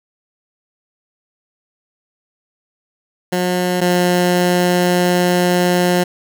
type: tone pair in turn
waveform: 15% pulse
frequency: 180.1 / 178.24 Hz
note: F#3 / F3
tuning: -46 / +36 cents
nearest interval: unison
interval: 18 cents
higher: first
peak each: -9 / -6 dBFS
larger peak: second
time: 3.32-3.81 / 3.81-6.04 s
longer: second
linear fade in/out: 10 ms
effects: none